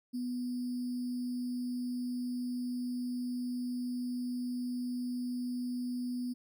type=tone with sample-and-hold; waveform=sine; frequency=246.9 Hz; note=B3; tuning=in tune; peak=-33 dBFS; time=0.13-6.34 s; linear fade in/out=20 ms; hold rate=4900 Hz; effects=none